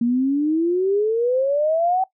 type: exponential sweep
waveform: sine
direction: up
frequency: 231.8 to 768 Hz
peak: -16 dBFS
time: 0.01-2.04 s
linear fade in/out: 5 ms
effects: noise-tail reverb RT60 0.1 s tail -19 dB re dry